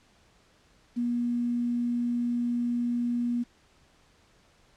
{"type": "tone with quantisation", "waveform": "sine", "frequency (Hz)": 240, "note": "B3", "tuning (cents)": -49, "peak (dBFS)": -25, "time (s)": [0.96, 3.44], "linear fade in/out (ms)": 20, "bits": 9, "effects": ["pink hiss -62 dBFS RMS until 4.76 s", "low-pass 7000 Hz 12 dB/octave"]}